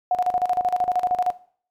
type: tone with tremolo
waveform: sine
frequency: 726 Hz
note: F#5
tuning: 33 cents flat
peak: -16 dBFS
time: 0.11-1.31 s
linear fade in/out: 2 ms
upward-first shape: square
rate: 13 Hz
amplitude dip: 75%
effects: noise-tail reverb RT60 0.5 s tail -17 dB re dry + MP3 96 kbps